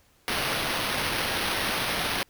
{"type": "noise with sample-and-hold", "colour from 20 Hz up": "white", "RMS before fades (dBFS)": -28, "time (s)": [0.28, 2.23], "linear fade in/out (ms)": 0, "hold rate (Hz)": 7350, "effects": ["pink hiss -62 dBFS RMS until 2.29 s"]}